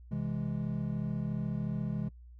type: chord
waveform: triangle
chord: C augmented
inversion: none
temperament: equal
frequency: 130.81 / 164.81 / 207.7 Hz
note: C3 / E3 / G#3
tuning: 0 / 0 / 0 cents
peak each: -34 dBFS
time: 0.11-2.09 s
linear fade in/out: 10 ms
effects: noise-tail reverb RT60 0.1 s tail -22 dB re dry + added 60 Hz sine -49 dBFS peak until 2.39 s